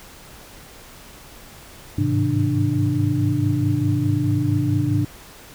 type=tone cluster; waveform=sine; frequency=100.2 / 104.9 / 130.4 / 158.7 / 296.8 Hz; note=G2 / G#2 / C3 / D#3 / D4; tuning=+38 / +18 / -5 / +35 / +18 cents; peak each=-28 / -22 / -22 / -28 / -22 dBFS; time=1.98-5.05 s; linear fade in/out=5 ms; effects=pink hiss -43 dBFS RMS until 5.54 s